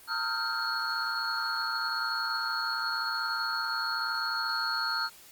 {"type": "tone cluster", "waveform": "sine", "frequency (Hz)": [910, 1276, 1397, 1566, 4334], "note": ["A#5", "D#6", "F6", "G6", "C#8"], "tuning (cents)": [-42, 43, 0, -2, -40], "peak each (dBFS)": [-38, -36, -32, -38, -32], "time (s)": [0.07, 5.1], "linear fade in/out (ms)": 50, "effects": ["white hiss -53 dBFS RMS until 5.31 s", "Opus 24 kbps"]}